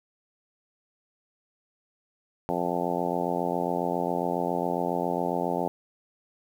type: harmonic tone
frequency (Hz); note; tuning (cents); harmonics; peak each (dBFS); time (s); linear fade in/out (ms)
87.31; F2; 0; 2 / 3 / 4 / 5 / 6 / 7 / 8 / 9 / 10; -34 / -34 / -34 / -34 / -34 / -34 / -34 / -34 / -34; 2.49-5.68; 0
effects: 9-bit